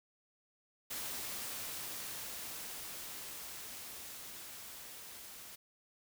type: noise with level ramp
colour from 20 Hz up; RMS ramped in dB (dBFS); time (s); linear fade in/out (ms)
white; -41 to -51; 0.9-5.56; 10
effects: none